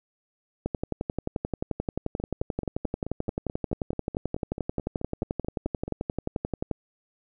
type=two click trains; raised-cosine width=2 ms; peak=-14 / -20 dBFS; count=70 / 18; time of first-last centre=0.66-6.713 / 2.2-5.88 s; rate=11.4 / 4.62 Hz; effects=none